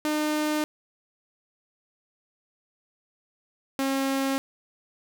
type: tone pair in turn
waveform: sawtooth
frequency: 303.6 / 270.5 Hz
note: D#4 / C#4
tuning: -42 / -42 cents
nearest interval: major second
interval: 200 cents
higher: first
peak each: -20 dBFS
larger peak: neither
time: 0.05-0.64 / 3.79-4.38 s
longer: neither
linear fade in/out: 0 ms
effects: none